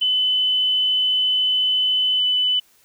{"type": "tone with pitch glide", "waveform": "sine", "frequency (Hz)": [3018, 2997], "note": ["F#7", "F#7"], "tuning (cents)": [34, 22], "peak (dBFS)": -16, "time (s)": [0.01, 2.6], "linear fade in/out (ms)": 10, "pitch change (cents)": -12, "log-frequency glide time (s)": [2.17, 2.23], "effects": ["white hiss -57 dBFS RMS until 2.84 s"]}